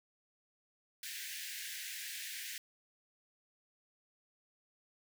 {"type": "high-pass noise", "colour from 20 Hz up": "pink", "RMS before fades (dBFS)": -44, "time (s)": [1.03, 2.58], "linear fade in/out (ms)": 2, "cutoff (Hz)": 1600, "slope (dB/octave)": 96, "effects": []}